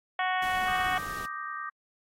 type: harmonic tone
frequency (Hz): 370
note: F#4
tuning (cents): 0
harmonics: 2 / 3 / 4 / 5 / 6 / 7 / 8 / 9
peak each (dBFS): -29 / -33 / -36 / -32 / -38 / -44 / -43 / -43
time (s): 0.19-0.98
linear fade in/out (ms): 2
type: noise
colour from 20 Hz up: pink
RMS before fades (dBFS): -43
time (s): 0.42-1.26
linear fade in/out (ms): 5
type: chord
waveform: sine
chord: Eb major seventh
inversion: third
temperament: equal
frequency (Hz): 1174.7 / 1244.5 / 1568 / 1864.7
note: D6 / Eb6 / G6 / Bb6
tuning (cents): 0 / 0 / 0 / 0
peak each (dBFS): -37 / -40 / -41 / -41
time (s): 0.67-1.7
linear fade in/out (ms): 10
effects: AAC 48 kbps